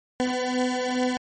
20% pulse beating tone pair, 250.8 / 253.2 Hz, B3 / B3, +27 / +43 cents, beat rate 2.4 Hz, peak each -20 / -23 dBFS, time 0.2-1.17 s, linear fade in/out 0 ms, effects MP3 32 kbps

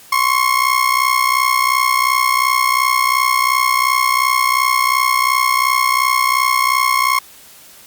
30% pulse ring-modulated tone, 1080 Hz, C#6, 45 cents flat, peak -7 dBFS, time 0.12-7.19 s, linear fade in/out 5 ms, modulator 31.4 Hz, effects white hiss -42 dBFS RMS until 7.86 s + Opus 48 kbps

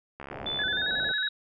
click train, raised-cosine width 0.5 ms, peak -24 dBFS, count 30, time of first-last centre 0.2-0.617 s, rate 69.6 Hz
white low-pass noise, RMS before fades -41 dBFS, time 0.31-1.12 s, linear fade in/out 5 ms, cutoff 810 Hz, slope 48 dB/octave
sine tone with pitch glide, 3500 to 3817 Hz, A7 to A#7, -10 to +40 cents, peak -29 dBFS, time 0.46-1.29 s, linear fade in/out 5 ms, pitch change +150 cents, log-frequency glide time 0.7-0.9 s
sine tone with vibrato, 1602 Hz, G6, 37 cents sharp, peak -28 dBFS, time 0.59-1.28 s, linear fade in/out 2 ms, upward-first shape square, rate 11 Hz, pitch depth 100 cents each way
effects none

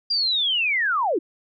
sine linear sweep, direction down, 4842 to 283 Hz, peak -19 dBFS, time 0.1-1.19 s, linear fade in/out 10 ms, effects none

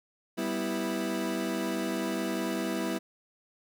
30% pulse chord, E minor, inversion first, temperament equal with one note detuned, 196 / 246.9 / 327.5 Hz, G3 / B3 / E4, 0 / 0 / -11 cents, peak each -32 / -32 / -30 dBFS, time 0.37-2.99 s, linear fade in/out 20 ms, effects none

